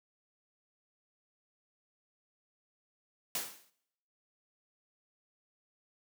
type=noise with exponential decay; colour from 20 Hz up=white; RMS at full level=-32 dBFS; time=3.35-3.7 s; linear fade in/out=2 ms; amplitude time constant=75 ms; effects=noise-tail reverb RT60 0.8 s tail -22 dB re dry + high-pass 150 Hz 12 dB/octave